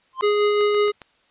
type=tone with exponential growth; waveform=triangle; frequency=1046 Hz; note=C6; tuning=1 cent flat; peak=-16 dBFS; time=0.13-0.21 s; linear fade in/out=0 ms; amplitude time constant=17 ms
type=tone with tremolo; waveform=square; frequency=415.3 Hz; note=G#4; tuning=in tune; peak=-16 dBFS; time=0.22-0.92 s; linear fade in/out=20 ms; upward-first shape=sine; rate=5.5 Hz; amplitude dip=25%
type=click train; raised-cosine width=0.3 ms; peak=-22 dBFS; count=4; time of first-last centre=0.61-1.018 s; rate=7.36 Hz
effects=white hiss -61 dBFS RMS until 1.3 s + resampled to 8000 Hz